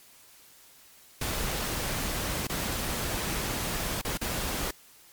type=noise with dropouts; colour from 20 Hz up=pink; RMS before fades=-31 dBFS; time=1.21-4.71 s; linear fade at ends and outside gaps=5 ms; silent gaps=2.471-2.495 / 4.015-4.048 / 4.175-4.212 s; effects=white hiss -55 dBFS RMS until 5.12 s + MP3 96 kbps